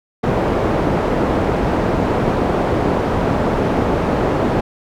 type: low-pass noise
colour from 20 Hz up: white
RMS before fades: -17 dBFS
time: 0.23-4.61 s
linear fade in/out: 10 ms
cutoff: 600 Hz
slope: 12 dB/octave
effects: none